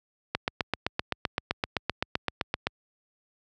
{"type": "click train", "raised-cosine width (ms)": 0.3, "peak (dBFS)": -9, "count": 19, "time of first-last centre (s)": [0.35, 2.67], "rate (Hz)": 7.76, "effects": ["high-pass 60 Hz 12 dB/octave"]}